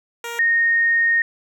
10% pulse / sine tone pair in turn, 469.1 / 1851.6 Hz, A#4 / A#6, +11 / -12 cents, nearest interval 2 octaves, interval 2377 cents, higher second, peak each -19 / -14 dBFS, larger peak second, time 0.24-0.39 / 0.39-1.22 s, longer second, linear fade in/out 2 ms, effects none

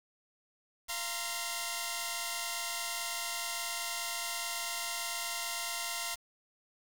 5% pulse chord, F suspended fourth, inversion none, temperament equal with one note detuned, 688 / 932.3 / 1046.5 Hz, F5 / Bb5 / C6, -26 / 0 / 0 cents, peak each -28 dBFS, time 0.88-6.16 s, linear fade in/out 20 ms, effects 8-bit

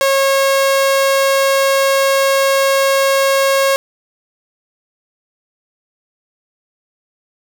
sawtooth tone, 545 Hz, C#5, 29 cents flat, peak -7 dBFS, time 0.01-3.76 s, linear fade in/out 0 ms, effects none

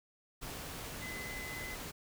sine tone in noise, 2028 Hz, B6, 45 cents sharp, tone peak -43 dBFS, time 1.01-1.76 s, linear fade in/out 20 ms, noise pink, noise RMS -44 dBFS, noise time 0.41-1.92 s, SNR -2 dB, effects none

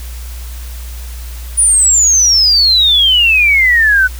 sine exponential sweep, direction down, 9750 to 1480 Hz, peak -6 dBFS, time 1.57-4.08 s, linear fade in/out 20 ms, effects added 60 Hz sine -23 dBFS peak until 4.19 s + white hiss -35 dBFS RMS until 4.19 s

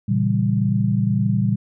sine chord, A# diminished seventh, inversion none, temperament equal, 116.54 / 138.59 / 164.81 / 196 Hz, A#2 / C#3 / E3 / G3, 0 / 0 / 0 / 0 cents, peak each -20 / -24 / -26 / -20 dBFS, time 0.08-1.56 s, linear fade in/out 10 ms, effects none

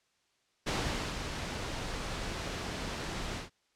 pink noise with ADSR envelope, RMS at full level -31 dBFS, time 0.66-3.5 s, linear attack 15 ms, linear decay 490 ms, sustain -6 dB, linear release 130 ms, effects white hiss -73 dBFS RMS until 3.75 s + low-pass 6000 Hz 12 dB/octave

